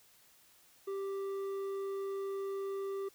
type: tone with hard clipping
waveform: sine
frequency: 392 Hz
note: G4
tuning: in tune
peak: -37 dBFS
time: 0.87-3.09 s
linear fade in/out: 10 ms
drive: 6 dB
effects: white hiss -64 dBFS RMS until 3.14 s